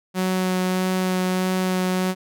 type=tone with vibrato; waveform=sawtooth; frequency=185 Hz; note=F#3; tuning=in tune; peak=-16 dBFS; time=0.14-2.15 s; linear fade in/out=50 ms; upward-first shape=sine; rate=1.6 Hz; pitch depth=9 cents each way; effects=none